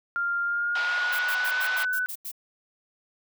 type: tone with pitch glide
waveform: sine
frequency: 1396.9 to 1497.2 Hz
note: F6 to F#6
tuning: 0 to +20 cents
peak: -24 dBFS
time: 0.16-2.06 s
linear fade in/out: 0 ms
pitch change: +120 cents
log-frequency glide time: 0.43-1.57 s
type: band-pass noise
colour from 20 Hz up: pink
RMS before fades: -34 dBFS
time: 0.75-1.85 s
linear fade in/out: 5 ms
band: 780 to 4400 Hz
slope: 24 dB/octave
type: noise bursts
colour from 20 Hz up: violet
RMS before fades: -35 dBFS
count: 8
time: 1.12-2.317 s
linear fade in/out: 10 ms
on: 70 ms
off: 91 ms
effects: none